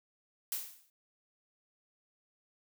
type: noise with exponential decay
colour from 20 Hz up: blue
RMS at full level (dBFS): -33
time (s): 0.52-0.9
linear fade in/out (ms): 2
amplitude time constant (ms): 82
effects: none